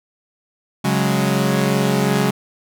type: chord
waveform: sawtooth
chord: C# suspended fourth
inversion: none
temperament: equal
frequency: 138.59 / 185 / 207.7 Hz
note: C#3 / F#3 / G#3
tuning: 0 / 0 / 0 cents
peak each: -16 dBFS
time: 0.84-2.31 s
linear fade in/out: 10 ms
effects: none